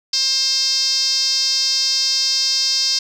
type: tone with band-pass filter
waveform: 5% pulse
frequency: 530 Hz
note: C5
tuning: 22 cents sharp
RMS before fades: -18 dBFS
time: 0.13-2.99 s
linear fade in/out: 5 ms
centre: 5000 Hz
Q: 7
effects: none